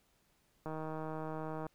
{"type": "click train", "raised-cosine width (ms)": 1, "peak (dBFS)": -28, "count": 159, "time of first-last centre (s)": [0.66, 1.666], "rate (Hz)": 157, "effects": ["pink hiss -73 dBFS RMS until 1.74 s"]}